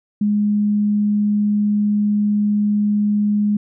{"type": "tone", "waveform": "sine", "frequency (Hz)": 207.7, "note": "G#3", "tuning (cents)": 0, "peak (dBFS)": -14, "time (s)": [0.21, 3.57], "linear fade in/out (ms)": 5, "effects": []}